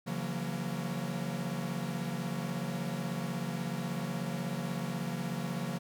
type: chord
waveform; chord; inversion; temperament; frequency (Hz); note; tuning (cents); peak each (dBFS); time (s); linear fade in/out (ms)
45% pulse; F# dominant seventh; second; equal with one note detuned; 138.59 / 168.67 / 185 / 233.1; C#3 / E3 / F#3 / A#3; 0 / +40 / 0 / 0; -40 / -38 / -39 / -40; 0.06-5.79; 20
effects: none